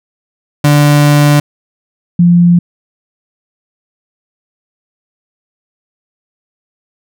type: tone pair in turn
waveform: 35% pulse / sine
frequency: 146.5 / 173.84 Hz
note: D3 / F3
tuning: -4 / -8 cents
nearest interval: minor third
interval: 296 cents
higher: second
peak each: -3 dBFS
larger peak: neither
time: 0.64-1.4 / 2.19-2.59 s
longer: first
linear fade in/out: 5 ms
effects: none